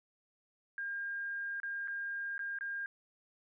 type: tone with dropouts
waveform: sine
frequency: 1609 Hz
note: G6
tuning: 45 cents sharp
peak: -36 dBFS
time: 0.78-2.86 s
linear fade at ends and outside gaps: 1 ms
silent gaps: 1.601-1.632 / 1.875-1.881 / 2.38-2.392 / 2.587-2.609 s
effects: none